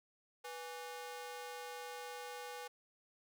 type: ring-modulated tone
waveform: sawtooth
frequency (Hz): 659.3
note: E5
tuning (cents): 0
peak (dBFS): -38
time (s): 0.44-2.68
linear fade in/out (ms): 10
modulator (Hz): 168
effects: none

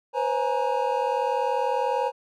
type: tone cluster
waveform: triangle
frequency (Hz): 493.8 / 534 / 840 / 941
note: B4 / C5 / G#5 / A#5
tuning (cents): 0 / +35 / +19 / +16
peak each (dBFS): -26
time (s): 0.13-2.12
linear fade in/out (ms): 50
effects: none

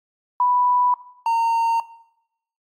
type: tone pair in turn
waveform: sine / triangle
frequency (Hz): 987.8 / 918.3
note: B5 / A#5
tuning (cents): 0 / -26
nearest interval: minor second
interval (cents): 126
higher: first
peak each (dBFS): -15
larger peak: neither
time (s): 0.4-0.94 / 1.26-1.8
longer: neither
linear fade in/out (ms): 2
effects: noise-tail reverb RT60 0.8 s tail -18 dB re dry + AAC 64 kbps

